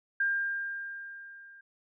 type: tone with level ramp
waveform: sine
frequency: 1600 Hz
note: G6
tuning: 35 cents sharp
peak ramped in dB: -24 to -50 dBFS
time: 0.2-1.61 s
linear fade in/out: 5 ms
effects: none